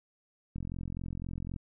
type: click train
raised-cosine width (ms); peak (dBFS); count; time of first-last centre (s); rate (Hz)
5; -26; 45; 0.56-1.562; 43.9
effects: none